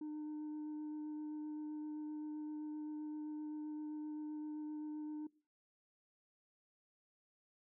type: tone with vibrato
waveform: sine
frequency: 303.3 Hz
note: D#4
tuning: 44 cents flat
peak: -39 dBFS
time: 0.01-5.27 s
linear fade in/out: 5 ms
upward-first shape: sine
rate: 7.7 Hz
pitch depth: 9 cents each way
effects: noise-tail reverb RT60 0.4 s tail -24 dB re dry + tanh soft clip ceiling -41 dBFS